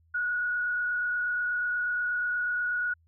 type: tone with frequency modulation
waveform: sine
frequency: 1458 Hz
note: F#6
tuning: 26 cents flat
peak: -26 dBFS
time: 0.14-2.94 s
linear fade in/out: 10 ms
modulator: 28.3 Hz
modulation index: 0.75
effects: added 82 Hz sine -61 dBFS peak until 3.07 s